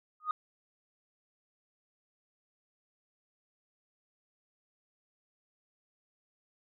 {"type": "tone with exponential growth", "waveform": "sine", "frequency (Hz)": 1239, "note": "D#6", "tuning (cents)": -8, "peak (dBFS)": -23, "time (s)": [0.2, 0.31], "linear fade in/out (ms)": 2, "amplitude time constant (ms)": 22, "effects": ["tanh soft clip ceiling -23 dBFS"]}